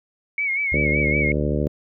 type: tone with vibrato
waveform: sine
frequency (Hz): 2217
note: C#7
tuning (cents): 0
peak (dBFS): -20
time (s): 0.38-1.32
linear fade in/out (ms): 2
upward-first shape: sine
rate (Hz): 5.3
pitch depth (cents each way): 70
type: tone with pitch glide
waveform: sine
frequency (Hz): 69.2 to 69.64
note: C#2 to C#2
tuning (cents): -2 to +9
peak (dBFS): -25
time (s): 0.72-1.67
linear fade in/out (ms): 0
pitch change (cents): +11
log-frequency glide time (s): 1.34-1.42
type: harmonic tone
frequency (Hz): 73.42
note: D2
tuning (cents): 0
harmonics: 2 / 3 / 4 / 5 / 6 / 7 / 8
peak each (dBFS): -25 / -27 / -28 / -29 / -30 / -30 / -31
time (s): 0.73-1.68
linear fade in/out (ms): 10
effects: none